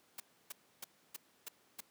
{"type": "noise bursts", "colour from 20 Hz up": "white", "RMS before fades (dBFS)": -44, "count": 6, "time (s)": [0.18, 1.806], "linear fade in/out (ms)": 5, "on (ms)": 21, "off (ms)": 300, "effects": ["pink hiss -69 dBFS RMS until 1.9 s", "high-pass 200 Hz 12 dB/octave"]}